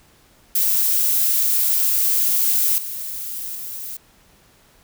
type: noise with level steps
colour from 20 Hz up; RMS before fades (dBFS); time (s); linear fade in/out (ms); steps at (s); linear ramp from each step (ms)
violet; -18 / -29 / -31; 0.55-3.97; 5; 2.78 / 3.55; 2
effects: pink hiss -54 dBFS RMS until 4.83 s